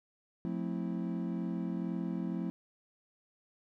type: chord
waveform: triangle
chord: F major seventh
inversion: none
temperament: equal with one note detuned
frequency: 177.77 / 220 / 261.6 / 329.6 Hz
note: F3 / A3 / C4 / E4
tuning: +31 / 0 / 0 / 0 cents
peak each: -34 / -37 / -39 / -39 dBFS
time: 0.45-2.5 s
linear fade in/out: 0 ms
effects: none